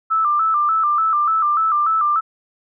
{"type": "tone with vibrato", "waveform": "sine", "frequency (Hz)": 1249, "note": "D#6", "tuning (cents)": 6, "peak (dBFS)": -14, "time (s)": [0.1, 2.21], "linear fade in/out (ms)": 20, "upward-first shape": "square", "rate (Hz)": 3.4, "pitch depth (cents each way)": 85, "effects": []}